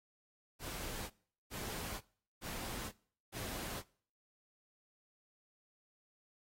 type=noise bursts; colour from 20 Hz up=pink; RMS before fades=-44 dBFS; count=4; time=0.59-3.83 s; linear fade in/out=50 ms; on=510 ms; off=400 ms; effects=noise-tail reverb RT60 0.5 s tail -22 dB re dry + AAC 48 kbps